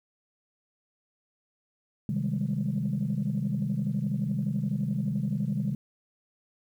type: chord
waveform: sine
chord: Ab major seventh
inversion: first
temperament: equal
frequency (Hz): 130.81 / 155.56 / 196 / 207.7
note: C3 / Eb3 / G3 / Ab3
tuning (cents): 0 / 0 / 0 / 0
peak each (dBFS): -31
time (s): 2.09-5.75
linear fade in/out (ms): 2
effects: tanh soft clip ceiling -19 dBFS + 10-bit